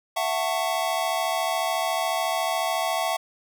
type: chord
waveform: square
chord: F# minor seventh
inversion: third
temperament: just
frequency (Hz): 666 / 740 / 888 / 1110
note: E5 / F#5 / A5 / C#6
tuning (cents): +18 / 0 / +16 / +2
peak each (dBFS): -28 / -29 / -32 / -32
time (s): 0.16-3.17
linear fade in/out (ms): 10
effects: none